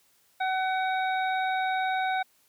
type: harmonic tone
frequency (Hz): 753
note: F#5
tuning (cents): +30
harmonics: 1 / 2 / 3 / 5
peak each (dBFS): -26 / -32 / -36 / -40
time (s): 0.4-2.23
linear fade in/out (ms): 10
effects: white hiss -65 dBFS RMS until 2.48 s + high-pass 60 Hz 12 dB/octave